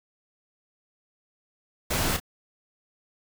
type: noise with echo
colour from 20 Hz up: pink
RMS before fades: -26 dBFS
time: 1.9-2.17 s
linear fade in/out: 10 ms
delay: 31 ms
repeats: 1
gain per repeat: -9 dB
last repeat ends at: 2.201 s
effects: none